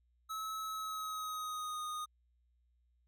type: tone with pitch glide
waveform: square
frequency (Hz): 1294 to 1235.6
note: E6 to D#6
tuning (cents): -32 to -12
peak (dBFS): -39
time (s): 0.29-2.06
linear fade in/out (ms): 20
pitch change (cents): -80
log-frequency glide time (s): 0.67-1.84
effects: added 60 Hz sine -70 dBFS peak until 3.07 s